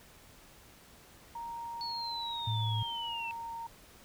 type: tone with pitch glide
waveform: sine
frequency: 932.3 to 922.1 Hz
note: A#5 to A#5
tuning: 0 to -19 cents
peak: -38 dBFS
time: 1.35-3.67 s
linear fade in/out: 5 ms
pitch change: -19 cents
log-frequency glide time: 2.67-3.51 s
type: linear sweep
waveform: sine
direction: down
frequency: 4435 to 2637 Hz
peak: -37 dBFS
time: 1.81-3.31 s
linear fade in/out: 0 ms
type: tone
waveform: sine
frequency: 110 Hz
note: A2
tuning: in tune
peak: -30 dBFS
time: 2.47-2.83 s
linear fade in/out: 5 ms
effects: pink hiss -57 dBFS RMS until 4.04 s